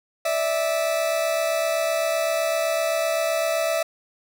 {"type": "tone pair together", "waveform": "40% pulse", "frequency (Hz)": [587.3, 655.1], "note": ["D5", "E5"], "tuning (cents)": [0, -11], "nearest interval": "major second", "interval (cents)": 189, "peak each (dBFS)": [-27, -21], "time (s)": [0.25, 3.83], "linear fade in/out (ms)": 5, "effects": []}